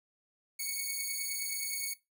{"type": "beating tone pair", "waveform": "5% pulse", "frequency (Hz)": [2217, 2226.6], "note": ["C#7", "C#7"], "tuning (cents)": [0, 7], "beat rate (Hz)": 9.6, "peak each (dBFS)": [-28, -26], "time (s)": [0.59, 1.94], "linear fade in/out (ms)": 10, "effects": ["noise-tail reverb RT60 0.2 s tail -19 dB re dry"]}